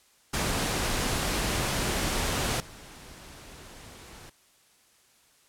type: noise with level steps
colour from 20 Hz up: pink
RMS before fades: -28 / -47 dBFS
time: 0.33-4.3 s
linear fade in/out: 10 ms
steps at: 2.6 s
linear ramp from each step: 2 ms
effects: white hiss -62 dBFS RMS until 5.48 s + low-pass 11000 Hz 12 dB/octave